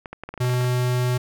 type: clicks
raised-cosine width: 0.5 ms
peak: -19 dBFS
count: 11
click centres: 0.058 / 0.13 / 0.236 / 0.29 / 0.34 / 0.377 / 0.446 / 0.496 / 0.539 / 0.611 / 0.644 s
type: tone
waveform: square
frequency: 124.6 Hz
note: B2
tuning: 16 cents sharp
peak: -20 dBFS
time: 0.4-1.18 s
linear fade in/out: 10 ms
effects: none